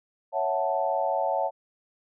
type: chord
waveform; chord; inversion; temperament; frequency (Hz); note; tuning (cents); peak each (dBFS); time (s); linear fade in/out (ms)
sine; F# minor seventh; second; equal; 554.4 / 659.3 / 740 / 880; C#5 / E5 / F#5 / A5; 0 / 0 / 0 / 0; -29; 0.32-1.51; 50
effects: none